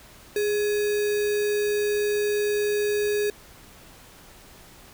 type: tone with sample-and-hold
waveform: sine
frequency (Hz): 415.3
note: G#4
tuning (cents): 0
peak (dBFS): -21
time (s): 0.36-3.3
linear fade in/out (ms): 2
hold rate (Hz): 2100
effects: pink hiss -49 dBFS RMS until 4.93 s